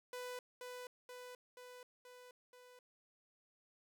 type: tone with echo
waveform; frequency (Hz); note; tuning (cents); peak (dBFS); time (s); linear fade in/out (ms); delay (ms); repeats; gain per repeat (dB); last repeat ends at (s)
sawtooth; 497.1; B4; +11; -40; 0.13-0.39; 2; 480; 5; -3; 2.79
effects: none